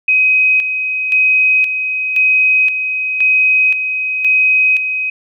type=tone with tremolo; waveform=sine; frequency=2524 Hz; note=D#7; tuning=24 cents sharp; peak=-8 dBFS; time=0.08-5.1 s; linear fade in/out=5 ms; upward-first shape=square; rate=0.96 Hz; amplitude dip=55%; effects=none